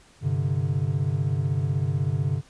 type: chord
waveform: triangle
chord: G suspended fourth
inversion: none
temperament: equal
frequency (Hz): 98 / 130.81 / 146.83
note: G2 / C3 / D3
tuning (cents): 0 / 0 / 0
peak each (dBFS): -26 / -24 / -24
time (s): 0.21-2.42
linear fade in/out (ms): 50
effects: pink hiss -55 dBFS RMS until 2.49 s + resampled to 22050 Hz